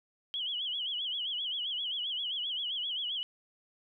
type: tone with vibrato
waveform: sine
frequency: 3136 Hz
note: G7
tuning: in tune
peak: -32 dBFS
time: 0.34-3.23 s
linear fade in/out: 0 ms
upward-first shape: sine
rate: 7.6 Hz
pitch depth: 140 cents each way
effects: none